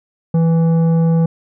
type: tone with tanh clipping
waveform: sine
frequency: 164.81 Hz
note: E3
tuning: in tune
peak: -12 dBFS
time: 0.34-1.26 s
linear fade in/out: 5 ms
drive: 10 dB
effects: none